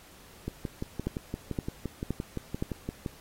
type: two click trains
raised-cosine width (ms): 3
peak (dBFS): -19 / -16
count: 16 / 4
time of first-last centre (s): 0.48-3.062 / 1.07-2.624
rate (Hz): 5.81 / 1.93
effects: pink hiss -54 dBFS RMS until 3.2 s + AAC 48 kbps